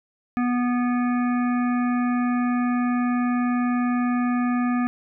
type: harmonic tone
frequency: 245.1 Hz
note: B3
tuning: 13 cents flat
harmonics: 1 / 3 / 5 / 7 / 9 / 10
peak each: -20 / -32 / -31 / -36 / -42 / -43 dBFS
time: 0.37-4.87 s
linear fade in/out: 0 ms
effects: none